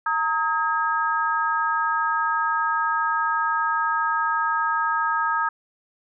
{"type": "tone cluster", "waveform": "sine", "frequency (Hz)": [922, 1267, 1627], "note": ["A#5", "D#6", "G#6"], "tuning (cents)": [-19, 31, -36], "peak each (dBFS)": [-25, -23, -26], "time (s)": [0.06, 5.49], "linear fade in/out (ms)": 5, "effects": []}